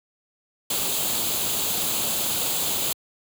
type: noise with comb filter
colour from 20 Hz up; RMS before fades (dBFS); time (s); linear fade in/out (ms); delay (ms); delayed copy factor
white; -25; 0.7-2.93; 5; 0.27; +0.6
effects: high-pass 80 Hz 12 dB/octave